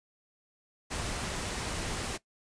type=noise; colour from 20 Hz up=pink; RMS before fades=-35 dBFS; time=0.9-2.18 s; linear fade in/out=20 ms; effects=noise-tail reverb RT60 0.1 s tail -18 dB re dry + resampled to 22050 Hz